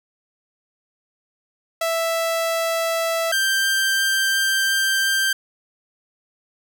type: tone pair in turn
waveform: sawtooth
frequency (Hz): 660 / 1574.3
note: E5 / G6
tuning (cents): +2 / +7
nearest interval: octave + minor third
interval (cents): 1505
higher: second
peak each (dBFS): -16 / -14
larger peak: second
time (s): 1.81-3.32 / 3.32-5.33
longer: second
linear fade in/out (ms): 5
effects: none